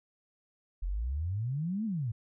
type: exponential two-way sweep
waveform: sine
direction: up then down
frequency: 41.2 to 230 to 105.4 Hz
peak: -30 dBFS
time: 0.82-2.12 s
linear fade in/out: 10 ms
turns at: 1.85 s
effects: none